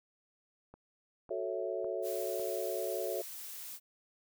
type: click train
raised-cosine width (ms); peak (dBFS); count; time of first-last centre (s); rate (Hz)
1; -38; 4; 0.74-2.397; 1.81
type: chord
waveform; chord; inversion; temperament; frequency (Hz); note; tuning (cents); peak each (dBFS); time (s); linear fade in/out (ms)
sine; F# minor seventh; none; equal; 370 / 440 / 554.4 / 659.3; F#4 / A4 / C#5 / E5; 0 / 0 / 0 / 0; -39; 1.3-3.22; 10
type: noise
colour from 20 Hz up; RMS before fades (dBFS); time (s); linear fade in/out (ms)
blue; -45; 2.02-3.8; 50
effects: none